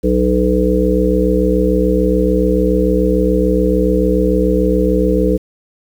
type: harmonic tone with a mistuned harmonic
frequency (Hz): 61.74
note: B1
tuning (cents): 0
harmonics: 1 / 3 / 5 / 7 / 8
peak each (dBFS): -17 / -17 / -17 / -17 / -17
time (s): 0.03-5.38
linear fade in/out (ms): 20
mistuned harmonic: 8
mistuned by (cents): +18
effects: 7-bit